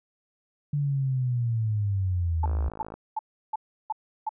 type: linear sweep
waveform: sine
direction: down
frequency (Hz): 146.83 to 68.7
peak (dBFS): -23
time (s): 0.73-2.69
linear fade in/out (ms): 5
type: tone bursts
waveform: sine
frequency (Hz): 870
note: A5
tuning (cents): -20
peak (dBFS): -25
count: 6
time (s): 2.43-4.292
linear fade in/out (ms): 5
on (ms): 27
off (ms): 340
type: click train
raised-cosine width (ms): 1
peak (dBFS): -25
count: 28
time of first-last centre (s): 2.44-2.94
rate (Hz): 54
effects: none